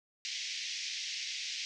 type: band-pass noise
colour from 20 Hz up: white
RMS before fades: -39 dBFS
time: 0.25-1.65 s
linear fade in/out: 0 ms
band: 2000 to 6100 Hz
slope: 48 dB/octave
effects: none